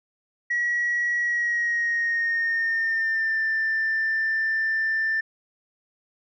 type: tone with pitch glide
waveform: sine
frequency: 1919 to 1780.2 Hz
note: A#6 to A6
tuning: +50 to +20 cents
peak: -20 dBFS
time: 0.5-5.21 s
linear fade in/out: 10 ms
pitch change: -130 cents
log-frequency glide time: 1.19-3.41 s
effects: tanh soft clip ceiling -18 dBFS